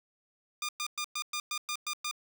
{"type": "tone bursts", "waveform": "10% pulse", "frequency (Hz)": 1208, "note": "D6", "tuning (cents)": 48, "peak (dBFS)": -24, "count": 9, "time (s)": [0.62, 2.112], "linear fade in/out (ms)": 2, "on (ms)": 68, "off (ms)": 110, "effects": []}